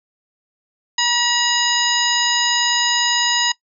harmonic tone with a mistuned harmonic, 958 Hz, A#5, 47 cents sharp, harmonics 1 / 2 / 3 / 4 / 5 / 7, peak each -22 / -22 / -22 / -22 / -22 / -22 dBFS, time 0.98-3.52 s, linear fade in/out 5 ms, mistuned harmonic 5, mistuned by +69 cents, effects noise-tail reverb RT60 0.1 s tail -21 dB re dry

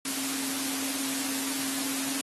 sine tone in noise, 270 Hz, C#4, 45 cents flat, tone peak -35 dBFS, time 0.05-2.21 s, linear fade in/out 2 ms, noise white, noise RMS -32 dBFS, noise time 0.05-2.21 s, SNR -6 dB, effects high-pass 150 Hz 12 dB/octave + AAC 32 kbps

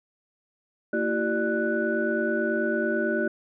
sine tone cluster, 229.4 / 332.6 / 381.7 / 593 / 1482 Hz, A#3 / E4 / G4 / D5 / F#6, -28 / +16 / -46 / +17 / +2 cents, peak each -29 dBFS, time 0.93-3.28 s, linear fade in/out 5 ms, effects tanh soft clip ceiling -11 dBFS

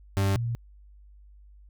40% pulse / sine tone pair in turn, 98 / 117.49 Hz, G2 / A#2, 0 / +14 cents, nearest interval minor third, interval 314 cents, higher second, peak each -21 / -26 dBFS, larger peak first, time 0.17-0.36 / 0.36-0.55 s, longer neither, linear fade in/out 0 ms, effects added 50 Hz sine -49 dBFS peak until 1.69 s

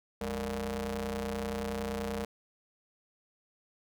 sawtooth ring-modulated tone, 127.9 Hz, C3, 39 cents flat, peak -26 dBFS, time 0.21-2.25 s, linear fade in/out 5 ms, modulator 335 Hz, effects none

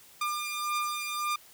sawtooth beating tone pair, 1200 / 1201.8 Hz, D6 / D6, +37 / +40 cents, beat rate 1.8 Hz, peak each -28 / -31 dBFS, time 0.21-1.36 s, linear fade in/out 5 ms, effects white hiss -55 dBFS RMS until 1.53 s

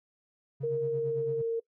triangle tone with tremolo, 137.7 Hz, C#3, 11 cents flat, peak -32 dBFS, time 0.6-1.42 s, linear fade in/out 10 ms, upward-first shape sine, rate 8.9 Hz, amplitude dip 80%
sine tone with pitch glide, 465.6 to 458.1 Hz, A#4 to A#4, -2 to -30 cents, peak -27 dBFS, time 0.63-1.6 s, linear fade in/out 10 ms, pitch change -28 cents, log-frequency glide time 0.8-1.25 s
effects noise-tail reverb RT60 0.1 s tail -22 dB re dry

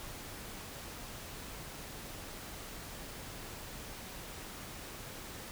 silence, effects pink hiss -46 dBFS RMS until 5.51 s

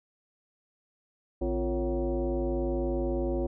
sine tone with frequency modulation, 146.83 Hz, D3, in tune, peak -26 dBFS, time 1.41-3.47 s, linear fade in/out 10 ms, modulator 202 Hz, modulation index 2.1, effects none

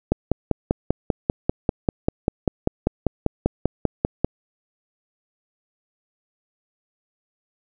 click train, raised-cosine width 2 ms, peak -4 dBFS, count 22, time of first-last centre 0.12-4.246 s, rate 5.09 Hz, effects none

